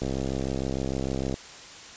click train, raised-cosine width 2 ms, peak -16 dBFS, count 89, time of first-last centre 0.02-1.341 s, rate 66.6 Hz, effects white hiss -44 dBFS RMS until 1.96 s + resampled to 16000 Hz

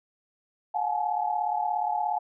sine tone cluster, 719 / 828 / 865 Hz, F#5 / G#5 / A5, -50 / -5 / -30 cents, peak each -29 / -30 / -29 dBFS, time 0.74-2.19 s, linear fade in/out 10 ms, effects none

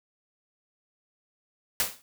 white noise with exponential decay, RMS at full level -22 dBFS, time 1.8-2.02 s, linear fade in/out 0 ms, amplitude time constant 46 ms, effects none

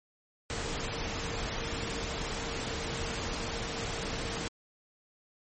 sine tone in noise, 460 Hz, A#4, 23 cents flat, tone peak -43 dBFS, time 0.5-4.48 s, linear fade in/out 0 ms, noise pink, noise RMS -35 dBFS, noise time 0.5-4.48 s, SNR -11 dB, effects low-pass 12000 Hz 12 dB/octave + MP3 32 kbps

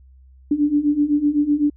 sine beating tone pair, 288.3 / 296.2 Hz, D4 / D4, -32 / +15 cents, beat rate 7.9 Hz, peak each -20 / -17 dBFS, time 0.51-1.7 s, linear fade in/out 5 ms, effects added 65 Hz sine -45 dBFS peak until 1.76 s

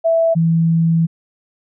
sine tone pair in turn, 659.3 / 164.82 Hz, E5 / E3, 0 / 0 cents, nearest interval 2 octaves, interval 2400 cents, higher first, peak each -11 dBFS, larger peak neither, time 0.04-0.35 / 0.35-1.07 s, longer second, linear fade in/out 20 ms, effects none

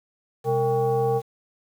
sine tone with frequency modulation, 459.2 Hz, A#4, 26 cents flat, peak -19 dBFS, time 0.44-1.22 s, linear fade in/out 50 ms, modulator 332 Hz, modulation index 0.97, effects 8-bit

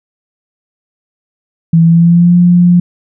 sine tone with pitch glide, 165.2 to 176.04 Hz, E3 to F3, +4 to +14 cents, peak -3 dBFS, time 1.73-2.8 s, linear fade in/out 5 ms, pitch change +110 cents, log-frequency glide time 1.83-2.36 s, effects none

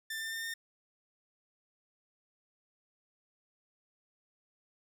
sawtooth tone with pitch steps, 1781 / 1794.4 / 1807.9 / 1821.6 Hz, A6 / A6 / A6 / A#6, +21 / +34 / +46 / -40 cents, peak -33 dBFS, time 0.1-0.54 s, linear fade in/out 5 ms, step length 110 ms, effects none

